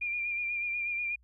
sine tone with vibrato, 2400 Hz, D7, 37 cents sharp, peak -30 dBFS, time 0.01-1.16 s, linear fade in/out 10 ms, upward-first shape sine, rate 8.2 Hz, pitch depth 33 cents each way, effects added 60 Hz sine -60 dBFS peak until 1.23 s

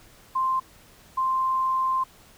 sine tone pair in turn, 1046.5 / 1046.5 Hz, C6 / C6, 0 / 0 cents, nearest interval unison, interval 0 cents, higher neither, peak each -21 dBFS, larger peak neither, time 0.35-0.6 / 1.17-2.04 s, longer second, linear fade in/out 10 ms, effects pink hiss -53 dBFS RMS until 2.37 s

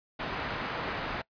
white low-pass noise, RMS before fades -35 dBFS, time 0.19-1.22 s, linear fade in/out 10 ms, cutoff 1700 Hz, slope 12 dB/octave, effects noise-tail reverb RT60 0.1 s tail -22 dB re dry + resampled to 11025 Hz

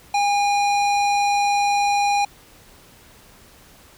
square tone with low-pass filter, 813 Hz, G#5, 37 cents flat, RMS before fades -19 dBFS, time 0.14-2.25 s, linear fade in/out 5 ms, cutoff 6400 Hz, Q 0.86, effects pink hiss -49 dBFS RMS until 3.97 s

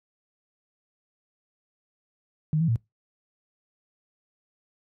sine tone with pitch steps, 154.6 / 164.5 / 114.7 Hz, D#3 / E3 / A#2, -11 / -3 / -28 cents, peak -20 dBFS, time 2.53-2.758 s, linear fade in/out 0 ms, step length 76 ms, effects noise-tail reverb RT60 0.2 s tail -24 dB re dry + high-pass 60 Hz 12 dB/octave

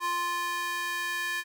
square tone with high-pass filter sweep, 348.8 Hz, F4, 2 cents flat, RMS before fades -31 dBFS, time 0-1.44 s, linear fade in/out 50 ms, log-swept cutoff 1100 to 1700 Hz, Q 2.8, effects none

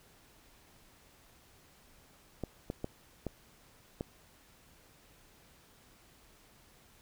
clicks, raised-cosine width 2 ms, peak -22 dBFS, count 5, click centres 2.437 / 2.701 / 2.844 / 3.267 / 4.009 s, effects pink hiss -62 dBFS RMS until 7.01 s

